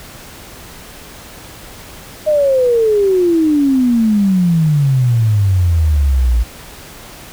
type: exponential sweep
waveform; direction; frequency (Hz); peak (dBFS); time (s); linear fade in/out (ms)
sine; down; 622.3 to 55.9; -9; 2.26-6.44; 20
effects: pink hiss -35 dBFS RMS until 7.32 s